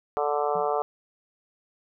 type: harmonic tone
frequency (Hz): 146.83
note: D3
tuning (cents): 0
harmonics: 3 / 4 / 5 / 6 / 7 / 8 / 9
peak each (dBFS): -28 / -30 / -28 / -33 / -36 / -32 / -38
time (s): 0.17-0.82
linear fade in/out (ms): 0
type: tone with exponential decay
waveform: sine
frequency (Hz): 174.61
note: F3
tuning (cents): 0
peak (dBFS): -36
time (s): 0.55-0.77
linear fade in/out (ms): 5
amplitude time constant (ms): 47
effects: none